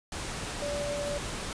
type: tone in noise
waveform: sine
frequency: 579 Hz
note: D5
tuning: 25 cents flat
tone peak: -31 dBFS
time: 0.62-1.18 s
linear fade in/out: 2 ms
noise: pink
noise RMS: -36 dBFS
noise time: 0.12-1.53 s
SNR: +2 dB
effects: resampled to 22050 Hz